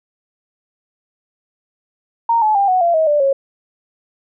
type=tone with pitch steps; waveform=sine; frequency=926 / 859 / 796.9 / 739.2 / 685.7 / 636.1 / 590.1 / 547.4 Hz; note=A#5 / A5 / G5 / F#5 / F5 / D#5 / D5 / C#5; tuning=-12 / -42 / +28 / -2 / -32 / +38 / +8 / -22 cents; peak=-11 dBFS; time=2.29-3.33 s; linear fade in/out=5 ms; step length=130 ms; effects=none